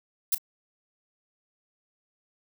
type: noise with echo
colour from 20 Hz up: violet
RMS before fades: -23 dBFS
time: 0.32-0.35 s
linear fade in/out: 5 ms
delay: 32 ms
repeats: 1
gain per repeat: -15 dB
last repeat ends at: 0.382 s
effects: none